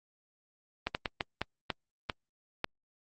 slowing click train, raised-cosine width 0.3 ms, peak -14 dBFS, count 8, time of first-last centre 0.87-2.644 s, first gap 79 ms, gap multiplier 1.38, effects Opus 24 kbps

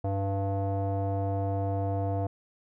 square tone with low-pass filter, 98.2 Hz, G2, 4 cents sharp, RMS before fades -29 dBFS, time 0.04-2.27 s, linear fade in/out 5 ms, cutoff 680 Hz, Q 3.9, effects none

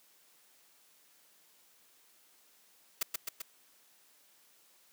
white noise with echo, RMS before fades -31 dBFS, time 3.01-3.03 s, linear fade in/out 5 ms, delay 130 ms, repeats 3, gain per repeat -3 dB, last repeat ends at 3.42 s, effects white hiss -65 dBFS RMS until 4.92 s + high-pass 200 Hz 12 dB/octave

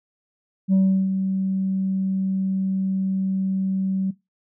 sine tone with ADSR envelope, 191 Hz, G3, 45 cents flat, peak -11 dBFS, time 0.68-4.11 s, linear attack 49 ms, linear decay 350 ms, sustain -9 dB, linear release 9 ms, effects noise-tail reverb RT60 0.2 s tail -19 dB re dry + tanh soft clip ceiling -13 dBFS

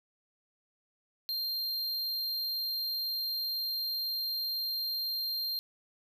square tone, 4186 Hz, C8, in tune, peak -32 dBFS, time 1.29-5.59 s, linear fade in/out 0 ms, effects none

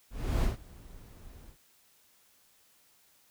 brown noise with ADSR envelope, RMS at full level -26 dBFS, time 0.1-1.57 s, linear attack 330 ms, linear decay 140 ms, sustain -24 dB, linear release 85 ms, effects white hiss -65 dBFS RMS until 3.3 s

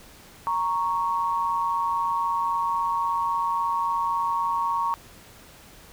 sine tone pair together, 931.7 / 1108 Hz, A#5 / C#6, -1 / -1 cents, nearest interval minor third, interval 300 cents, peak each -25 dBFS, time 0.47-4.94 s, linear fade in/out 0 ms, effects pink hiss -49 dBFS RMS until 5.92 s

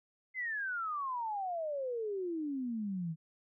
sine exponential sweep, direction down, 2093 to 155.56 Hz, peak -34 dBFS, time 0.34-3.16 s, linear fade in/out 50 ms, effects none

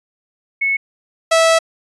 sine / sawtooth tone pair in turn, 2200 / 654.1 Hz, C#7 / E5, -14 / -14 cents, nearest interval octave + major sixth, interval 2100 cents, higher first, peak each -14 / -6 dBFS, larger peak second, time 0.61-0.77 / 1.31-1.59 s, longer second, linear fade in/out 10 ms, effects resampled to 22050 Hz

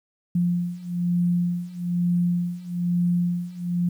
sine beating tone pair, 174.61 / 175.71 Hz, F3 / F3, 0 / +11 cents, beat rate 1.1 Hz, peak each -25 / -23 dBFS, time 0.35-3.89 s, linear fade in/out 5 ms, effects 9-bit

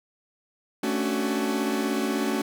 40% pulse chord, D major seventh, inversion second, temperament equal with one note detuned, 220 / 277.2 / 293.7 / 373.4 Hz, A3 / C#4 / D4 / F#4, 0 / 0 / 0 / +16 cents, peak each -28 / -28 / -32 / -29 dBFS, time 0.83-2.42 s, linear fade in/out 5 ms, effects none

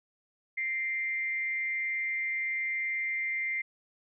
sine tone with amplitude modulation, 2093 Hz, C7, in tune, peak -27 dBFS, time 0.57-3.62 s, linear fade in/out 10 ms, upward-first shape sine, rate 252 Hz, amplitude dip 45%, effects none

